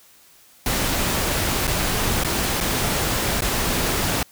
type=noise with dropouts; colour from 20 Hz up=pink; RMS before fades=-22 dBFS; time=0.66-4.23 s; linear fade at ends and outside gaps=2 ms; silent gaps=1.671-1.676 / 2.237-2.246 / 2.604-2.609 / 3.408-3.42 s; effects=white hiss -52 dBFS RMS until 4.31 s